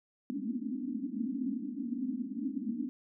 white band-pass noise, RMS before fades -36 dBFS, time 0.3-2.89 s, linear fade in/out 0 ms, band 210 to 290 Hz, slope 96 dB/octave, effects none

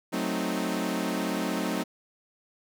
sawtooth chord, F# diminished seventh, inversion none, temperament equal, 185 / 220 / 261.6 / 311.1 Hz, F#3 / A3 / C4 / Eb4, 0 / 0 / 0 / 0 cents, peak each -29 dBFS, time 0.12-1.84 s, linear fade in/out 20 ms, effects none

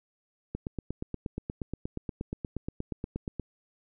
click train, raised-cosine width 3 ms, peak -20 dBFS, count 25, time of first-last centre 0.55-3.397 s, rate 8.43 Hz, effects none

